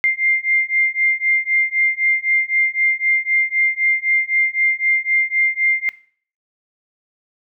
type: beating tone pair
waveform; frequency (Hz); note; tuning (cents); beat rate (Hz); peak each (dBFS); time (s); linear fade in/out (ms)
sine; 2100 / 2103.9; C7 / C7; +6 / +9; 3.9; -18; 0.04-5.89; 0
effects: noise-tail reverb RT60 0.5 s tail -19 dB re dry